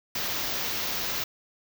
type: band-stop noise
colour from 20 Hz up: white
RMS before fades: -30 dBFS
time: 0.15-1.24 s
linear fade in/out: 5 ms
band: 6500 to 14000 Hz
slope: 48 dB/octave
effects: none